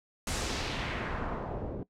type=noise with low-pass filter sweep; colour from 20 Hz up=pink; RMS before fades=-35 dBFS; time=0.27-1.83 s; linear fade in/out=2 ms; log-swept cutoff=9600 to 380 Hz; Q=1.3; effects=noise-tail reverb RT60 0.1 s tail -19 dB re dry

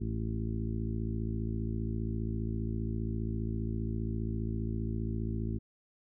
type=harmonic tone with a mistuned harmonic; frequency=55 Hz; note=A1; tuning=in tune; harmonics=1 / 2 / 3 / 4 / 5 / 6 / 7; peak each=-36 / -35 / -44 / -38 / -46 / -43 / -47 dBFS; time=0-5.59 s; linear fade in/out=20 ms; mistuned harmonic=7; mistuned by=+18 cents; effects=none

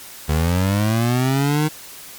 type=linear sweep; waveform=25% pulse; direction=up; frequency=74 to 155.56 Hz; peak=-12 dBFS; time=0.28-1.69 s; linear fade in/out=20 ms; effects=white hiss -38 dBFS RMS until 2.18 s + MP3 96 kbps

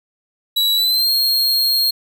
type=tone with pitch glide; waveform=45% pulse; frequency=3914 to 4244 Hz; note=B7 to C8; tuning=-16 to +24 cents; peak=-13 dBFS; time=0.56-1.91 s; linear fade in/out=10 ms; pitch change=+140 cents; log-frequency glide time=0.75-1.11 s; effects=none

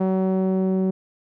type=tone with low-pass filter sweep; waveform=sawtooth; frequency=188.6 Hz; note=F#3; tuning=33 cents sharp; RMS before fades=-21 dBFS; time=0-0.91 s; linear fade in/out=10 ms; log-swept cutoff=710 to 390 Hz; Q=1.1; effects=none

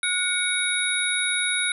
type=tone cluster; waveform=sine; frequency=1453 / 2240 / 3775 / 9950 Hz; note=F#6 / C#7 / A#7 / D#9; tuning=-32 / +18 / +21 / -1 cents; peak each=-27 dBFS; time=0.03-1.72 s; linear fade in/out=2 ms; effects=none

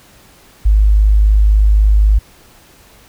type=tone; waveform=sine; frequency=51.91 Hz; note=G#1; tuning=in tune; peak=-6 dBFS; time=0.65-2.19 s; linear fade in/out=10 ms; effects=pink hiss -45 dBFS RMS until 3.08 s

